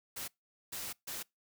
white noise bursts at uneven times, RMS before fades -41 dBFS, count 3, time 0.16-0.28 / 0.72-0.93 / 1.07-1.23 s, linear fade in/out 10 ms, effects noise-tail reverb RT60 0.2 s tail -25 dB re dry

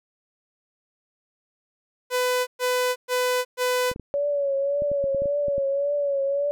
sawtooth tone bursts, 500 Hz, B4, 21 cents sharp, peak -17 dBFS, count 4, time 2.1-3.94 s, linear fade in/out 50 ms, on 370 ms, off 120 ms
clicks, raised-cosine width 3 ms, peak -23 dBFS, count 11, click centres 3.915 / 3.961 / 3.997 / 4.821 / 4.916 / 5.041 / 5.147 / 5.22 / 5.257 / 5.483 / 5.581 s
sine tone with vibrato, 564 Hz, C#5, 30 cents sharp, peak -21 dBFS, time 4.14-6.51 s, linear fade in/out 0 ms, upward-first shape triangle, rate 1.8 Hz, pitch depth 58 cents each way
effects none

